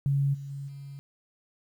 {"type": "tone with level steps", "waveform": "sine", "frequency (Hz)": 139.5, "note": "C#3", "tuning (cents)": 11, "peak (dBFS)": [-22, -36, -34, -39], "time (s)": [0.06, 0.99], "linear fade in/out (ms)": 0, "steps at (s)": [0.33, 0.49, 0.67], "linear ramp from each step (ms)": 20, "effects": ["10-bit"]}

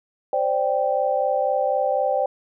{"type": "chord", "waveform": "sine", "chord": "C suspended second", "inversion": "none", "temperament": "equal", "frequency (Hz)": [523.3, 587.3, 784], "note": ["C5", "D5", "G5"], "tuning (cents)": [0, 0, 0], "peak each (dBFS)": -23, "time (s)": [0.33, 2.26], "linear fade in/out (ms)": 2, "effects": []}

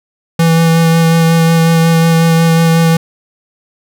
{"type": "tone with vibrato", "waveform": "square", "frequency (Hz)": 164.81, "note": "E3", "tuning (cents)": 0, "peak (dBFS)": -7, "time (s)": [0.39, 2.97], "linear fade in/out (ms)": 5, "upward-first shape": "sine", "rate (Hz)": 5.5, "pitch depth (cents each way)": 13, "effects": []}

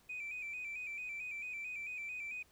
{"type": "tone with vibrato", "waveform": "sine", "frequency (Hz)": 2415, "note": "D7", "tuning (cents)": 48, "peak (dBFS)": -39, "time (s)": [0.09, 2.43], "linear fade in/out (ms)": 10, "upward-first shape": "square", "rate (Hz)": 4.5, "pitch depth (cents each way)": 56, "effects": ["tanh soft clip ceiling -37 dBFS", "pink hiss -68 dBFS RMS until 2.51 s"]}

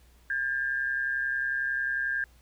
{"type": "tone pair together", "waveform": "sine", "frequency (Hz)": [1609.9, 1741], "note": ["G6", "A6"], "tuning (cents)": [46, -19], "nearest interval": "minor second", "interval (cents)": 135, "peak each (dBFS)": [-27, -35], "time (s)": [0.3, 2.24], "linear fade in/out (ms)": 2, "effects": ["added 60 Hz sine -56 dBFS peak until 2.41 s", "pink hiss -63 dBFS RMS until 2.41 s"]}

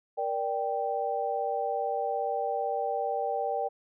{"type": "chord", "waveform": "sine", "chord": "G minor", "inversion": "first", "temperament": "just", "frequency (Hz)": [470.4, 588, 784], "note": ["Bb4", "D5", "G5"], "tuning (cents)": [16, 2, 0], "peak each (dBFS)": [-33, -33, -30], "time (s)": [0.17, 3.69], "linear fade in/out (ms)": 20, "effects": []}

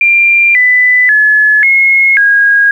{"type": "tone with pitch steps", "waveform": "sine", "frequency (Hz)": [2382, 1995, 1710, 2164, 1638], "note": ["D7", "B6", "A6", "C#7", "G#6"], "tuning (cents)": [24, 17, -50, -42, -24], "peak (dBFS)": -4, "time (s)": [0.01, 2.71], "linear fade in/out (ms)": 2, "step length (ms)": 540, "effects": ["7-bit"]}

